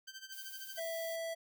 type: tone with tremolo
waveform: 15% pulse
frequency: 1556 Hz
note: G6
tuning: 13 cents flat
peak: -38 dBFS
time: 0.07-0.8 s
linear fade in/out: 10 ms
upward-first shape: sine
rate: 13 Hz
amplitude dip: 80%
type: noise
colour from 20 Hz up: violet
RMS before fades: -49 dBFS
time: 0.32-1.16 s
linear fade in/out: 5 ms
type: tone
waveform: square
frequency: 659.3 Hz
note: E5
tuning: in tune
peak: -38 dBFS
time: 0.77-1.35 s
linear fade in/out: 20 ms
effects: none